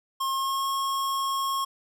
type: tone with pitch glide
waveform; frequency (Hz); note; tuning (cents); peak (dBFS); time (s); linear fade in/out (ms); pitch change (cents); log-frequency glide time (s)
square; 1073 to 1087.4; C6 to C#6; +43 to -34; -26; 0.2-1.65; 10; +23; 0.33-0.67
effects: none